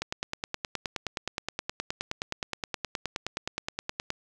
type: click train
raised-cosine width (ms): 0.2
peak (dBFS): -13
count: 40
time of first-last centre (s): 0.02-4.104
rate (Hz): 9.55
effects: none